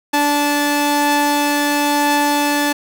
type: tone pair together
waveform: sawtooth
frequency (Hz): 290.8 / 871.4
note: D4 / A5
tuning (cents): -17 / -17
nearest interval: octave + perfect fifth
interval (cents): 1900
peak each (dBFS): -13 / -13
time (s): 0.13-2.73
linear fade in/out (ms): 10
effects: none